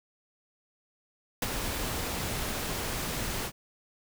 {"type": "noise with ADSR envelope", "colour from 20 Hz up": "pink", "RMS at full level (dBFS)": -27, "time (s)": [1.42, 3.52], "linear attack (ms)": 4, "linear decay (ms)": 25, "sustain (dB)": -6, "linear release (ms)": 65, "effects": []}